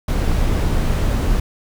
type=noise; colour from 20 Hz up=brown; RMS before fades=-17 dBFS; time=0.08-1.4 s; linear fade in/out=5 ms; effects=none